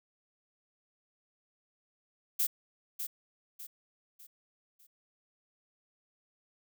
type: noise with echo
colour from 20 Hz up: violet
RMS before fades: -29 dBFS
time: 2.39-2.47 s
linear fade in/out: 10 ms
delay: 600 ms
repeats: 4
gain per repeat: -8 dB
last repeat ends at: 4.87 s
effects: none